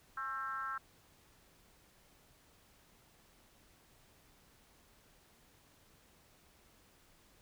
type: tone with frequency modulation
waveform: sine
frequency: 1334 Hz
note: E6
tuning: 20 cents sharp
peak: -37 dBFS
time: 0.17-0.78 s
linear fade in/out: 5 ms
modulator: 252 Hz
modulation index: 1
effects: pink hiss -66 dBFS RMS until 7.41 s